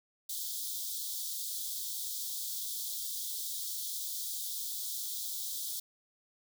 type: high-pass noise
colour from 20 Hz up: white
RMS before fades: -38 dBFS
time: 0.29-5.8 s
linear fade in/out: 5 ms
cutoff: 3300 Hz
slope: 96 dB/octave
effects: none